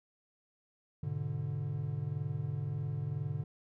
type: chord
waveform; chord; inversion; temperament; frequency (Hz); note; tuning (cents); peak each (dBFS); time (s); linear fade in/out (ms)
triangle; G# diminished; none; equal with one note detuned; 103.83 / 124.91 / 146.83; G#2 / B2 / D3; 0 / +20 / 0; -37 / -38 / -34; 1.03-3.44; 5
effects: none